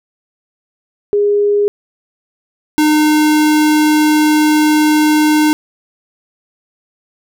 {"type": "tone pair in turn", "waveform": ["sine", "square"], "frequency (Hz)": [410.3, 304.6], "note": ["G#4", "D#4"], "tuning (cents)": [-21, -37], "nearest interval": "perfect fourth", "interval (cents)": 516, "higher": "first", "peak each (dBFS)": -9, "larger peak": "neither", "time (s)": [[1.13, 1.68], [2.78, 5.53]], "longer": "second", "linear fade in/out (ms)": 0, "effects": []}